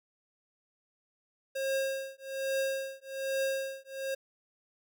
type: tone with tremolo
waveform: square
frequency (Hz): 538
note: C5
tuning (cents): +48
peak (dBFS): -28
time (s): 1.55-4.15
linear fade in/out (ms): 10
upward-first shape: triangle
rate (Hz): 1.2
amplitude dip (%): 100
effects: none